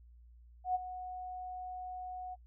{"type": "tone with ADSR envelope", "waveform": "sine", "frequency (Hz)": 734, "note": "F#5", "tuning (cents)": -14, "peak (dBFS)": -27, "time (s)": [0.64, 2.36], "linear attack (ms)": 110, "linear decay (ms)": 23, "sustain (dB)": -13, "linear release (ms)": 27, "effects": ["noise-tail reverb RT60 0.1 s tail -23 dB re dry", "added 59 Hz sine -55 dBFS peak until 2.46 s"]}